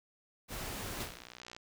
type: noise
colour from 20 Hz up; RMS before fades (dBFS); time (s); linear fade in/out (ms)
pink; -41; 0.48-1.07; 50
type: click train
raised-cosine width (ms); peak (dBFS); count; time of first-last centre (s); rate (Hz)
0.2; -30; 39; 0.94-1.565; 60.8
type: noise with exponential decay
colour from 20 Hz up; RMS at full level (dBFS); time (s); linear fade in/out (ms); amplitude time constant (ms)
pink; -38; 1-1.4; 5; 85
effects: none